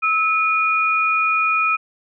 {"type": "tone pair together", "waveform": "sine", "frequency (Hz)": [1300, 2450], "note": ["E6", "D#7"], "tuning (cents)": [-24, -27], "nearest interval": "major seventh", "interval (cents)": 1097, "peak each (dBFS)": -18, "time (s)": [0.02, 1.77], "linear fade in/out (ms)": 20, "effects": []}